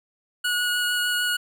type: tone with vibrato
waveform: 25% pulse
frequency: 1455 Hz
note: F#6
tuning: 29 cents flat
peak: -18 dBFS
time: 0.44-1.37 s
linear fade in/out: 10 ms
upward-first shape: sine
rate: 6.6 Hz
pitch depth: 9 cents each way
effects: none